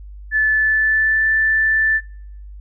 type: tone with pitch glide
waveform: sine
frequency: 1740 to 1762.3 Hz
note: A6 to A6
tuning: -20 to +2 cents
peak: -13 dBFS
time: 0.31-2.01 s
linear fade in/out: 50 ms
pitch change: +22 cents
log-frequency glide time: 0.51-1.27 s
effects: noise-tail reverb RT60 0.7 s tail -26 dB re dry + added 50 Hz sine -33 dBFS peak until 2.6 s